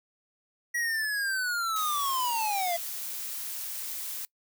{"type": "linear sweep", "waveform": "square", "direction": "down", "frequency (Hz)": [1925, 665], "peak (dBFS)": -28, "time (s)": [0.74, 2.77], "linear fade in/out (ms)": 10}
{"type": "noise", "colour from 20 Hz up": "blue", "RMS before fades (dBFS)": -36, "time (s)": [1.76, 4.25], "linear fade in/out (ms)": 0}
{"effects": ["noise-tail reverb RT60 0.1 s tail -23 dB re dry"]}